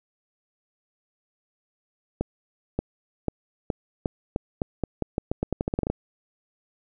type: accelerating click train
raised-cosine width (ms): 2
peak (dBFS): -11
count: 20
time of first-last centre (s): 2.21-5.9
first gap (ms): 580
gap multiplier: 0.85
effects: none